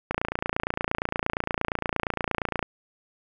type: click train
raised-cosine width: 0.5 ms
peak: -10 dBFS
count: 73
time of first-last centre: 0.11-2.627 s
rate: 28.6 Hz
effects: none